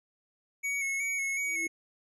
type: tone with vibrato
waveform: square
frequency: 2217 Hz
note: C#7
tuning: in tune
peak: -30 dBFS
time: 0.63-1.68 s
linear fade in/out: 20 ms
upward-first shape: square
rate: 2.7 Hz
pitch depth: 25 cents each way
type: tone with exponential growth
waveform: sine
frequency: 329.6 Hz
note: E4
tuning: in tune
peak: -35 dBFS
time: 1.34-1.67 s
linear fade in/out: 2 ms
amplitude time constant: 70 ms
effects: resampled to 24000 Hz